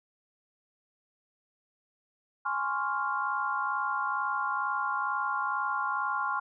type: chord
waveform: sine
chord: Db major seventh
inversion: second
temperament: equal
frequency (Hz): 830.6 / 1046.5 / 1108.7 / 1396.9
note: Ab5 / C6 / Db6 / F6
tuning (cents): 0 / 0 / 0 / 0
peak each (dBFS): -35 / -33 / -34 / -32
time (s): 2.45-6.4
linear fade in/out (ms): 10
effects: none